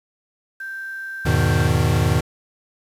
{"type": "tone", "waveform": "sine", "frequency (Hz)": 1568, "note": "G6", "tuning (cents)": 0, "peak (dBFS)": -28, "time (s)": [0.6, 1.68], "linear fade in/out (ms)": 5}
{"type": "chord", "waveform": "square", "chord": "E major seventh", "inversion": "none", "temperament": "equal with one note detuned", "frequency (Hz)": [82.03, 103.83, 123.47, 155.56], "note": ["E2", "G#2", "B2", "D#3"], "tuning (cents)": [-8, 0, 0, 0], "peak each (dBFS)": -22, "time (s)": [1.25, 2.21], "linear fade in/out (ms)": 10}
{"effects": ["resampled to 32000 Hz", "8-bit"]}